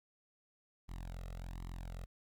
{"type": "tone with flanger", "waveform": "sawtooth", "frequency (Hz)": 43.65, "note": "F1", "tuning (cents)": 0, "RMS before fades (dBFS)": -45, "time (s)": [0.88, 2.06], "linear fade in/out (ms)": 20, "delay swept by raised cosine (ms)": [0.97, 1.56], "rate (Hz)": 1.3, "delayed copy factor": 1, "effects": ["13-bit"]}